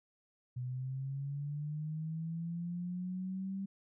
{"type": "linear sweep", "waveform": "sine", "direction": "up", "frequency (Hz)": [123.6, 196], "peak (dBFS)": -36, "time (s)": [0.56, 3.66], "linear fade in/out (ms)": 10, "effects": []}